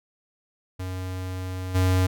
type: tone with level steps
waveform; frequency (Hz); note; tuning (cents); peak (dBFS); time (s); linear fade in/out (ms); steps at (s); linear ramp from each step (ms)
square; 92.5; F#2; 0; -30 / -19; 0.79-2.07; 10; 1.74; 20
effects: none